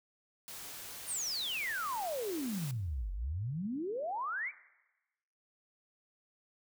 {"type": "noise", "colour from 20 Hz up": "white", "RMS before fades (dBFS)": -46, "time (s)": [0.48, 2.71], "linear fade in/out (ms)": 0}
{"type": "exponential two-way sweep", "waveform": "sine", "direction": "down then up", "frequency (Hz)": [9800, 44.69, 2427], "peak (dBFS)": -34, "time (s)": [1.06, 4.52], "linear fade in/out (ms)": 50, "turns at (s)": 3.12}
{"effects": ["noise-tail reverb RT60 1.0 s tail -17 dB re dry"]}